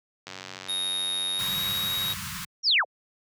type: click train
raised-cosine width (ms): 0.2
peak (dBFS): -20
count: 176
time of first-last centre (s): 0.27-2.136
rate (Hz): 93.8
type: tone with pitch glide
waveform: square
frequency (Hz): 3729 to 3788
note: A#7 to A#7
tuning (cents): 0 to +27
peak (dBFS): -27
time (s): 0.68-2.14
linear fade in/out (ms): 20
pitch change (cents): +27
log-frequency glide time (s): 1.32-1.59
type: band-stop noise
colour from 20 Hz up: pink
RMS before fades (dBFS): -34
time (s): 1.39-2.45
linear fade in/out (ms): 5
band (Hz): 210 to 960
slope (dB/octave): 96
type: linear sweep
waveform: sine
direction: down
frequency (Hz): 5820 to 418.4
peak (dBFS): -18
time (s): 2.63-2.85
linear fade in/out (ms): 50
effects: high-pass 100 Hz 12 dB/octave